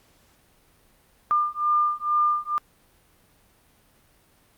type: beating tone pair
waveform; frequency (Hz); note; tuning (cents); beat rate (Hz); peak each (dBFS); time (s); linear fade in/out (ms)
sine; 1200 / 1202.2; D6 / D6; +37 / +40; 2.2; -23; 1.31-2.58; 0
effects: pink hiss -60 dBFS RMS until 4.57 s + Opus 48 kbps